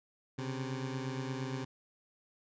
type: beating tone pair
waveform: 20% pulse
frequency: 130 / 138.6 Hz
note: C3 / C#3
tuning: -11 / 0 cents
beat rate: 8.6 Hz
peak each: -32 / -37 dBFS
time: 0.38-1.65 s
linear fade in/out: 10 ms
effects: resampled to 16000 Hz